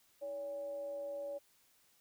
sine tone with frequency modulation, 567 Hz, C#5, 39 cents sharp, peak -39 dBFS, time 0.21-1.39 s, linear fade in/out 20 ms, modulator 247 Hz, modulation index 0.23, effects white hiss -70 dBFS RMS until 2 s

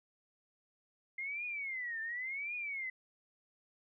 sine tone with vibrato, 2093 Hz, C7, in tune, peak -37 dBFS, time 1.18-2.9 s, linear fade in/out 5 ms, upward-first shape triangle, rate 0.91 Hz, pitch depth 290 cents each way, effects none

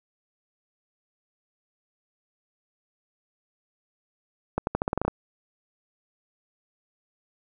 accelerating click train, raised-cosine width 1 ms, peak -10 dBFS, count 10, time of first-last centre 4.58-5.08 s, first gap 91 ms, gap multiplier 0.87, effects none

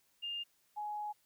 sine tone pair in turn, 2813 / 837.8 Hz, F7 / G#5, +12 / +15 cents, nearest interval octave + major sixth, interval 2097 cents, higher first, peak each -37 / -37 dBFS, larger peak neither, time 0.22-0.44 / 0.76-1.13 s, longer second, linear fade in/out 20 ms, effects white hiss -73 dBFS RMS until 1.25 s

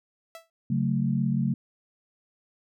sawtooth tone with exponential decay, 659.3 Hz, E5, in tune, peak -34 dBFS, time 0.35-0.5 s, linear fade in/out 1 ms, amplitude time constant 31 ms
sine chord, F# minor, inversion second, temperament just, 138.75 / 185 / 222 Hz, C#3 / F#3 / A3, +2 / 0 / +16 cents, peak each -26 / -28 / -27 dBFS, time 0.7-1.54 s, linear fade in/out 5 ms
effects none

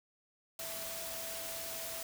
sine tone in noise, 659.3 Hz, E5, in tune, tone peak -47 dBFS, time 0.59-2.03 s, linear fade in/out 2 ms, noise white, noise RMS -42 dBFS, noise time 0.59-2.03 s, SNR -8 dB, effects none

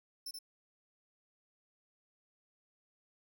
sawtooth tone with echo, 5320 Hz, E8, 15 cents sharp, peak -38 dBFS, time 0.26-0.31 s, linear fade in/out 5 ms, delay 79 ms, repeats 1, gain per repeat -3 dB, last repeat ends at 0.389 s, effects none

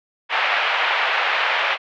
white band-pass noise, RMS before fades -20 dBFS, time 0.29-1.78 s, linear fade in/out 50 ms, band 610 to 2800 Hz, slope 24 dB/octave, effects low-pass 5000 Hz 12 dB/octave

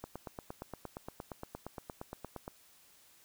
click train, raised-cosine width 1 ms, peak -27 dBFS, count 22, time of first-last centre 0.04-2.479 s, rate 8.61 Hz, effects white hiss -63 dBFS RMS until 3.24 s

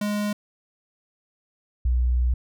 square / sine tone pair in turn, 207.5 / 61.41 Hz, G#3 / B1, -1 / -9 cents, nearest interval octave + major sixth, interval 2108 cents, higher first, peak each -24 / -18 dBFS, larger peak second, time 0.01-0.33 / 1.85-2.34 s, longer second, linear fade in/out 5 ms, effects none

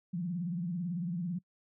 sine tone with vibrato, 174.2 Hz, F3, 4 cents flat, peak -32 dBFS, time 0.13-1.39 s, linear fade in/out 10 ms, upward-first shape sine, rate 18 Hz, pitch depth 130 cents each way, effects noise-tail reverb RT60 0.1 s tail -25 dB re dry

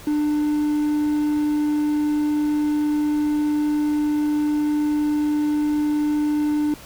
triangle tone, 298.4 Hz, D4, 28 cents sharp, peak -16 dBFS, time 0.07-6.74 s, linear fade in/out 2 ms, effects pink hiss -42 dBFS RMS until 6.85 s

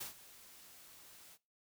white noise with ADSR envelope, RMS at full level -42 dBFS, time 0-1.38 s, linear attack 11 ms, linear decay 120 ms, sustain -16 dB, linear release 46 ms, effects noise-tail reverb RT60 0.3 s tail -22 dB re dry

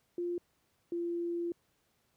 sine tone pair in turn, 349.2 / 343.2 Hz, F4 / F4, 0 / -30 cents, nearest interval unison, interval 30 cents, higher first, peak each -32 / -32 dBFS, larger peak neither, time 0.18-0.38 / 0.92-1.52 s, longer second, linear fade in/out 2 ms, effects pink hiss -74 dBFS RMS until 2.16 s + high-pass 60 Hz 12 dB/octave

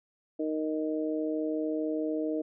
harmonic tone, 155.56 Hz, D#3, in tune, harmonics 2 / 3 / 4, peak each -30 / -34 / -36 dBFS, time 0.39-2.42 s, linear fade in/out 10 ms, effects none

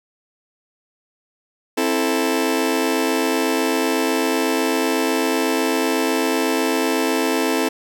sawtooth chord, A minor, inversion first, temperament just, 264 / 330 / 440 Hz, C4 / E4 / A4, +16 / +2 / 0 cents, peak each -18 dBFS, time 1.77-7.69 s, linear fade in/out 10 ms, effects none

